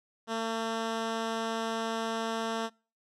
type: tone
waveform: 10% pulse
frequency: 225.7 Hz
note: A3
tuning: 44 cents sharp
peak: -22 dBFS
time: 0.27-2.7 s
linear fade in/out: 50 ms
effects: noise-tail reverb RT60 0.4 s tail -26 dB re dry + low-pass 7000 Hz 12 dB/octave